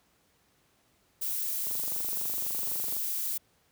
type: noise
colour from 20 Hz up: violet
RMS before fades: -32 dBFS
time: 1.21-3.38 s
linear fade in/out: 10 ms
type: click train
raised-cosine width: 1 ms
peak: -31 dBFS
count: 32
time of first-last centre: 1.67-2.967 s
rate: 23.9 Hz
effects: pink hiss -68 dBFS RMS until 3.71 s + high-pass 60 Hz 12 dB/octave